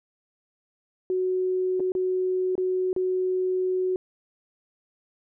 sine tone with dropouts, 370 Hz, F#4, in tune, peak -22 dBFS, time 1.1-3.96 s, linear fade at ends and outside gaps 1 ms, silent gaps 1.797-1.803 / 1.92-1.951 / 2.554-2.579 / 2.93-2.963 s, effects none

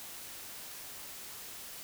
silence, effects white hiss -46 dBFS RMS until 1.83 s

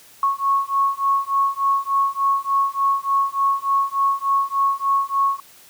sine beating tone pair, 1100 / 1103.4 Hz, C#6 / C#6, -14 / -8 cents, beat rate 3.4 Hz, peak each -20 / -20 dBFS, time 0.23-5.4 s, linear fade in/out 2 ms, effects white hiss -48 dBFS RMS until 5.69 s + high-pass 60 Hz 12 dB/octave

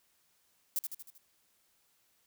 violet noise with echo, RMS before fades -32 dBFS, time 0.76-0.79 s, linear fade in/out 0 ms, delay 78 ms, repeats 5, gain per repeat -5 dB, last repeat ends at 1.18 s, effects white hiss -72 dBFS RMS until 2.26 s

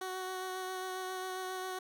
15% pulse tone with vibrato, 372.4 Hz, F#4, 11 cents sharp, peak -31 dBFS, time 0.01-1.79 s, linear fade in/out 5 ms, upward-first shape sine, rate 7.4 Hz, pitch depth 13 cents each way, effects none

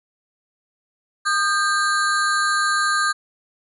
square ring-modulated tone, 1404 Hz, F6, 9 cents sharp, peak -15 dBFS, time 1.25-3.13 s, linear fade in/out 20 ms, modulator 183 Hz, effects resampled to 24000 Hz

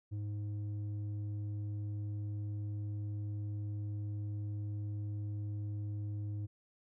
square tone with low-pass filter, 103.83 Hz, G#2, in tune, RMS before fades -39 dBFS, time 0.11-6.47 s, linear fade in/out 20 ms, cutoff 210 Hz, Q 3.9, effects none

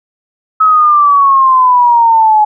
sine exponential sweep, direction down, 1289 to 842 Hz, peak -4 dBFS, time 0.6-2.45 s, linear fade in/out 10 ms, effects none

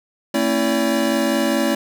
square tone cluster, 224.7 / 269.5 / 329.7 / 573 Hz, A3 / C#4 / E4 / D5, +37 / -49 / 0 / -43 cents, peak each -23 dBFS, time 0.34-1.75 s, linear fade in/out 5 ms, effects none

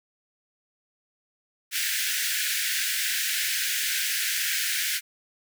pink high-pass noise, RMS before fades -27 dBFS, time 1.71-5.01 s, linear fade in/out 50 ms, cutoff 1500 Hz, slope 96 dB/octave, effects none

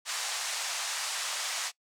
white band-pass noise, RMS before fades -34 dBFS, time 0.05-1.72 s, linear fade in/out 50 ms, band 670 to 8100 Hz, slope 24 dB/octave, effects noise-tail reverb RT60 0.1 s tail -22 dB re dry

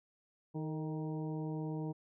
harmonic tone with a mistuned harmonic, 156.7 Hz, D#3, 13 cents sharp, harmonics 1 / 2 / 3 / 4 / 5 / 6, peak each -38 / -41 / -46 / -53 / -53 / -53 dBFS, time 0.54-1.93 s, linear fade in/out 20 ms, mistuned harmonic 3, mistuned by -45 cents, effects none

